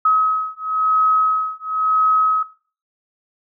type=beating tone pair; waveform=sine; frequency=1275 / 1275.97 Hz; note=D#6 / D#6; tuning=+42 / +43 cents; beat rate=0.97 Hz; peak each=-17 dBFS; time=0.05-2.43 s; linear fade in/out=5 ms; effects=noise-tail reverb RT60 0.4 s tail -18 dB re dry